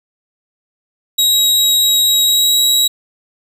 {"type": "tone with pitch glide", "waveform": "sawtooth", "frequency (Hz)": [3826, 3857], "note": ["A#7", "B7"], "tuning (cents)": [44, -42], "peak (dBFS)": -7, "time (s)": [1.18, 2.88], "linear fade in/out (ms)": 10, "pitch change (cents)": 14, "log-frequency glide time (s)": [2.24, 2.59], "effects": []}